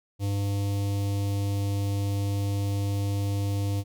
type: tone with notch filter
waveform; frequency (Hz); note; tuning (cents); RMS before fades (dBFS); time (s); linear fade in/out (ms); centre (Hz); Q
square; 100.2; G2; +38; -27; 0.19-3.84; 50; 1500; 0.54
effects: none